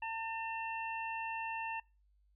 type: harmonic tone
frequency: 900 Hz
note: A5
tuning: 39 cents sharp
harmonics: 1 / 2 / 3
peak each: -39 / -46 / -42 dBFS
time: 0.02-1.8 s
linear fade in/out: 5 ms
effects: noise-tail reverb RT60 0.3 s tail -24 dB re dry + added 50 Hz sine -67 dBFS peak until 2.35 s